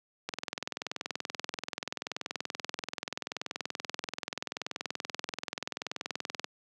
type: click train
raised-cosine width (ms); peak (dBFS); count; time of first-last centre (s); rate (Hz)
0.2; -16; 129; 0.29-6.444; 20.8
effects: high-pass 200 Hz 12 dB/octave